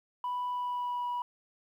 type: tone with pitch glide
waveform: sine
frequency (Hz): 987.8 to 974.8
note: B5 to B5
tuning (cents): 0 to -23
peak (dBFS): -29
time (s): 0.24-1.22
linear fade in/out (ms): 2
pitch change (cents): -23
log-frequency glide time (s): 0.5-1.07
effects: tanh soft clip ceiling -29 dBFS + 11-bit